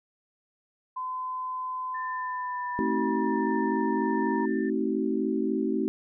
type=tone with pitch glide; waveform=sine; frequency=1021 to 941.7 Hz; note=C6 to A#5; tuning=-43 to +17 cents; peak=-30 dBFS; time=0.96-4.46 s; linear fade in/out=10 ms; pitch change=-140 cents; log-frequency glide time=2.01-3.5 s
type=tone with tremolo; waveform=sine; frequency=1782 Hz; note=A6; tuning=22 cents sharp; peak=-36 dBFS; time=1.94-4.7 s; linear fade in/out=10 ms; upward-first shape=triangle; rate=1.4 Hz; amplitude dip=35%
type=chord; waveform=sine; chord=A diminished seventh; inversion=none; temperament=just; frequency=220 / 264 / 316.8 / 380.2 Hz; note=A3 / C4 / Eb4 / Gb4; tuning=0 / +16 / +31 / +47 cents; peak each=-30 dBFS; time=2.79-5.88 s; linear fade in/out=0 ms
effects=none